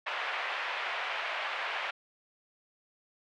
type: band-pass noise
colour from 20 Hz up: white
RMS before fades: -35 dBFS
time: 0.06-1.91 s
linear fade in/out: 10 ms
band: 590 to 2700 Hz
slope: 24 dB/octave
effects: none